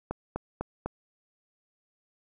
click train, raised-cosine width 1 ms, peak -17 dBFS, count 4, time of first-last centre 0.11-0.86 s, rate 4 Hz, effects none

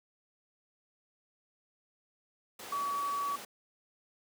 sine tone in noise, 1136 Hz, C#6, 42 cents sharp, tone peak -31 dBFS, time 2.72-3.36 s, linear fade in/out 5 ms, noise pink, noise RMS -44 dBFS, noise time 2.59-3.45 s, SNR +10 dB, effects high-pass 300 Hz 12 dB/octave

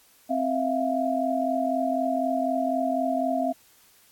sine tone cluster, 262.6 / 655 / 699 Hz, C4 / E5 / F5, +6 / -11 / +1 cents, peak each -27 dBFS, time 0.29-3.53 s, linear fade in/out 20 ms, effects white hiss -58 dBFS RMS until 4.11 s + AAC 64 kbps

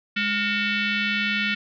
sine tone with frequency modulation, 207.7 Hz, G#3, in tune, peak -21 dBFS, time 0.16-1.55 s, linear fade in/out 10 ms, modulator 814 Hz, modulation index 3.8, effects none

